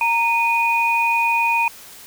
sine tone pair together, 927 / 2472 Hz, A#5 / D#7, -10 / -12 cents, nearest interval octave + perfect fourth, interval 1698 cents, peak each -18 dBFS, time 0.01-1.68 s, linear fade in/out 2 ms, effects white hiss -41 dBFS RMS until 2.06 s

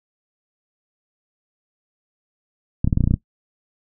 clicks, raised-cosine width 5 ms, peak -5 dBFS, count 9, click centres 2.845 / 2.875 / 2.928 / 2.974 / 3.007 / 3.04 / 3.075 / 3.11 / 3.14 s, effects noise-tail reverb RT60 0.1 s tail -17 dB re dry

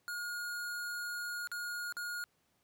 square tone with dropouts, 1433 Hz, F6, 44 cents sharp, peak -38 dBFS, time 0.08-2.24 s, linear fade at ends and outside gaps 0 ms, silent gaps 1.473-1.516 / 1.924-1.968 s, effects pink hiss -75 dBFS RMS until 2.63 s + high-pass 80 Hz 12 dB/octave

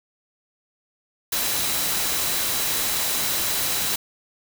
sine tone in noise, 3951 Hz, B7, in tune, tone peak -34 dBFS, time 1.32-3.96 s, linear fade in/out 5 ms, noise white, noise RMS -24 dBFS, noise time 1.32-3.96 s, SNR -13 dB, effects none

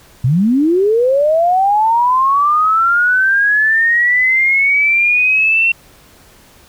sine linear sweep, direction up, 114.3 to 2726 Hz, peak -9 dBFS, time 0.24-5.72 s, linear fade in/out 5 ms, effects pink hiss -45 dBFS RMS until 6.68 s

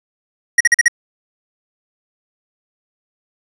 square tone bursts, 1893 Hz, A#6, 26 cents sharp, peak -7 dBFS, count 5, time 0.58-0.882 s, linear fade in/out 5 ms, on 26 ms, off 43 ms, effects resampled to 22050 Hz + 8-bit

